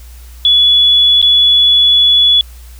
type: tone with dropouts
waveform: sine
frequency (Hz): 3412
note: G#7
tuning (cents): +46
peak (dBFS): -5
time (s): 0.45-2.41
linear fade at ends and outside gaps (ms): 1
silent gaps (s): 1.216-1.226
effects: added 60 Hz sine -31 dBFS peak until 2.79 s + white hiss -43 dBFS RMS until 2.79 s